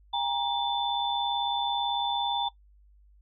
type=tone cluster; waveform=sine; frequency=803 / 941 / 3522 Hz; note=G5 / A#5 / A7; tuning=+41 / +16 / +1 cents; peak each=-30 dBFS; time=0.13-2.49 s; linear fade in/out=10 ms; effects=noise-tail reverb RT60 0.1 s tail -20 dB re dry + added 50 Hz sine -55 dBFS peak until 3.21 s